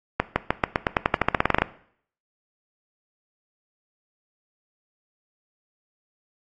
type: accelerating click train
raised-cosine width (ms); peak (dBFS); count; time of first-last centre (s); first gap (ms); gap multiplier
0.5; -3; 18; 0.2-1.62; 160; 0.91
effects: noise-tail reverb RT60 0.6 s tail -17 dB re dry + AAC 32 kbps